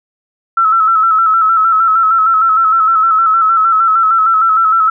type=tone with vibrato; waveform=sine; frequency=1317 Hz; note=E6; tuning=2 cents flat; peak=-7 dBFS; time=0.57-4.9 s; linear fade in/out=5 ms; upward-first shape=square; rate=6.5 Hz; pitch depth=40 cents each way; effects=none